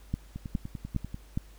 two click trains, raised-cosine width 5 ms, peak -24 / -16 dBFS, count 9 / 4, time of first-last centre 0.36-1.144 / 0.14-1.375 s, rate 10.2 / 2.43 Hz, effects added 50 Hz sine -50 dBFS peak until 1.58 s + pink hiss -59 dBFS RMS until 1.58 s

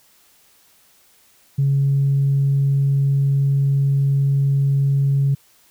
sine tone, 138.59 Hz, C#3, in tune, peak -13 dBFS, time 1.58-5.35 s, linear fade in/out 10 ms, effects tanh soft clip ceiling -10 dBFS + white hiss -55 dBFS RMS until 5.7 s

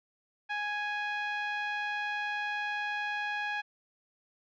10% pulse tone with low-pass filter, 830.6 Hz, G#5, in tune, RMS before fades -34 dBFS, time 0.49-3.62 s, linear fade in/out 20 ms, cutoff 2000 Hz, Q 1.4, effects none

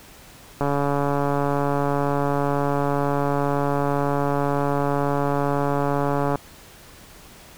click train, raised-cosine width 1 ms, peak -9 dBFS, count 817, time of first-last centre 0.61-6.356 s, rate 142 Hz, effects pink hiss -46 dBFS RMS until 7.57 s

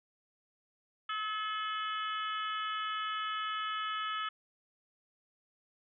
harmonic tone with a mistuned harmonic, 429.8 Hz, A4, 41 cents flat, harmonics 3 / 4 / 5 / 6 / 7 / 8, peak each -35 / -42 / -47 / -50 / -42 / -47 dBFS, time 1.09-4.29 s, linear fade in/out 5 ms, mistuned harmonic 8, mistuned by -25 cents, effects none

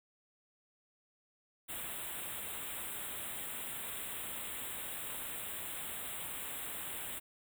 white band-stop noise, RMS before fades -42 dBFS, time 1.68-7.2 s, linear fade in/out 20 ms, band 3800 to 7600 Hz, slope 96 dB/octave, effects none

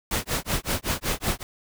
pink noise with tremolo, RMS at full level -24 dBFS, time 0.11-1.43 s, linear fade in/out 2 ms, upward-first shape sine, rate 5.3 Hz, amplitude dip 100%, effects none

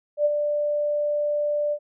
sine tone with ADSR envelope, 590 Hz, D5, 8 cents sharp, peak -15 dBFS, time 0.17-1.79 s, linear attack 82 ms, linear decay 32 ms, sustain -6 dB, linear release 68 ms, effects none

